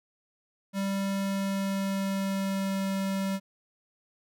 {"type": "tone with pitch glide", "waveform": "square", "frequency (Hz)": [196, 193.97], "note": ["G3", "G3"], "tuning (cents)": [0, -18], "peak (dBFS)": -28, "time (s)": [0.73, 3.4], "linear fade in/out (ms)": 50, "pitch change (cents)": -18, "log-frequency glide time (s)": [1.2, 2.89], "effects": []}